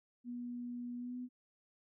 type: tone with pitch glide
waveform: sine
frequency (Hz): 242.8 to 249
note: B3 to B3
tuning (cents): -29 to +14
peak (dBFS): -40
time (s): 0.24-1.29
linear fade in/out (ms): 50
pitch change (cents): +43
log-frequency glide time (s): 0.97-1.17
effects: none